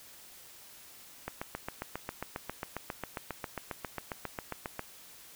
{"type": "click train", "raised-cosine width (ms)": 0.5, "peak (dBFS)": -20, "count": 27, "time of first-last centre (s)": [1.28, 4.794], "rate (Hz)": 7.4, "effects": ["white hiss -53 dBFS RMS until 5.35 s"]}